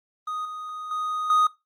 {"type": "tone with level steps", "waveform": "triangle", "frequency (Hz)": 1244.5, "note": "D#6", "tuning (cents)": 0, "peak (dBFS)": [-26, -31, -24, -15], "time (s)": [0.27, 1.47], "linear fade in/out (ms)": 5, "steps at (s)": [0.45, 0.91, 1.3], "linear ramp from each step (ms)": 2, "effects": ["noise-tail reverb RT60 0.2 s tail -18 dB re dry", "Opus 32 kbps"]}